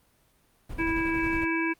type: noise with tremolo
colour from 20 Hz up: brown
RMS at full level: -35 dBFS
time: 0.69-1.45 s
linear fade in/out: 10 ms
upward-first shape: square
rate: 11 Hz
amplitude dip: 40%
type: harmonic tone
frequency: 328 Hz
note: E4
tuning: 9 cents flat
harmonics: 1 / 3 / 5 / 7 / 8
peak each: -27 / -34 / -32 / -31 / -37 dBFS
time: 0.78-1.74 s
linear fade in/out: 20 ms
effects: pink hiss -65 dBFS RMS until 1.79 s + Opus 32 kbps